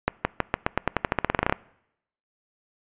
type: accelerating click train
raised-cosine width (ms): 0.5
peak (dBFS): -5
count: 19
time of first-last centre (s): 0.08-1.525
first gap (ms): 170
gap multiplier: 0.9
effects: noise-tail reverb RT60 0.8 s tail -23 dB re dry + resampled to 8000 Hz